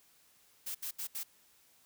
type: noise bursts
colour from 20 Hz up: blue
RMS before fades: -39 dBFS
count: 4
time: 0.66-1.235 s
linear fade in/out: 10 ms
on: 89 ms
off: 73 ms
effects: white hiss -66 dBFS RMS until 1.85 s